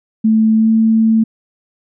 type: tone with pitch glide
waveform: sine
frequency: 220 to 222.7 Hz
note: A3 to A3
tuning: 0 to +21 cents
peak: -8 dBFS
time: 0.24-1.24 s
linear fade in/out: 10 ms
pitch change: +21 cents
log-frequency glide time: 0.56-0.69 s
effects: none